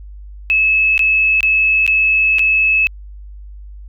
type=tone with dropouts; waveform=sine; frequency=2595 Hz; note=E7; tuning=28 cents flat; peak=-10 dBFS; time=0.5-2.87 s; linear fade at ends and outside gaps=0 ms; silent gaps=0.978-0.993 / 1.406-1.43 / 1.865-1.877 / 2.385-2.393 s; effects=added 50 Hz sine -31 dBFS peak until 3.88 s